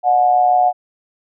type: tone with amplitude modulation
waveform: sine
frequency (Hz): 728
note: F#5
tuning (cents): -28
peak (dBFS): -7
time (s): 0.03-0.73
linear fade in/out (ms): 50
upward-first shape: sine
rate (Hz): 127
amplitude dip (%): 65
effects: none